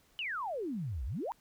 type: exponential two-way sweep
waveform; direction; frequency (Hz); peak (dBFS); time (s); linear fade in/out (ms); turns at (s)
sine; down then up; 3057 to 55 to 1004; -34; 0.19-1.32; 0; 1.05
effects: pink hiss -67 dBFS RMS until 1.4 s